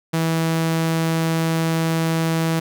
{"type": "tone", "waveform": "sawtooth", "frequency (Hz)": 163.1, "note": "E3", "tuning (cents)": -18, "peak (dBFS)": -14, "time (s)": [0.13, 2.6], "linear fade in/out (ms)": 10, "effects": []}